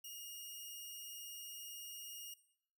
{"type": "tone", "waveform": "10% pulse", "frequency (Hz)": 2853, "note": "F7", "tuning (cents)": 36, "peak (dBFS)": -39, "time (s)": [0.04, 2.34], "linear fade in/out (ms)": 5, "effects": ["noise-tail reverb RT60 0.7 s tail -17 dB re dry"]}